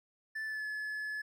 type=tone with pitch glide; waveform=triangle; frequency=1756 to 1714.9 Hz; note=A6 to A6; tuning=-4 to -45 cents; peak=-34 dBFS; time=0.35-1.22 s; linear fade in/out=10 ms; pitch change=-41 cents; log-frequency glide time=0.45-0.65 s; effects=none